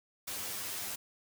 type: noise with comb filter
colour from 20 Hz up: white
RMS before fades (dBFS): -39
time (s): 0.27-0.96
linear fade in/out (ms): 10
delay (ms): 10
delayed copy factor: +0.7
effects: none